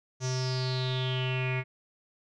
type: tone with low-pass filter sweep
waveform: square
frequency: 128.7 Hz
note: C3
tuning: 28 cents flat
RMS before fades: -30 dBFS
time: 0.2-1.64 s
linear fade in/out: 50 ms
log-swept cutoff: 6200 to 2200 Hz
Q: 8.1
effects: none